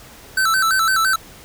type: tone with vibrato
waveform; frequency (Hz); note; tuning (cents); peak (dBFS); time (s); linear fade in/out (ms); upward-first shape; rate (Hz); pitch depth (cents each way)
square; 1425; F6; +34; -15; 0.37-1.16; 5; square; 5.9; 130
effects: pink hiss -42 dBFS RMS until 1.44 s